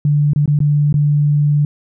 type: tone with dropouts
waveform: sine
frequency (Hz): 146.83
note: D3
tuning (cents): 0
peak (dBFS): -10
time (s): 0.05-1.65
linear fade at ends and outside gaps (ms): 2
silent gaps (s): 0.334-0.36 / 0.458-0.477 / 0.59-0.603 / 0.927-0.941
effects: none